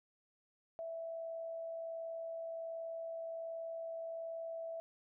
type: tone with amplitude modulation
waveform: sine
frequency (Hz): 659.3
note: E5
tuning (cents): 0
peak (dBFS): -39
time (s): 0.79-4.8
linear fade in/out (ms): 0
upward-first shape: sine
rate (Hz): 61.3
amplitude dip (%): 30
effects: none